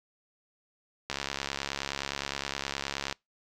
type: click train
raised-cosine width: 0.2 ms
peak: -14 dBFS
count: 142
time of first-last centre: 1.1-3.126 s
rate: 69.6 Hz
effects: noise-tail reverb RT60 0.2 s tail -26 dB re dry